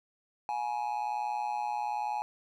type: tone with amplitude modulation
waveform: triangle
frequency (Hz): 839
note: G#5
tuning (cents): +17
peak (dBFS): -25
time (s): 0.49-2.22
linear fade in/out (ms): 0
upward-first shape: sine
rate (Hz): 121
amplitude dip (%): 80
effects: none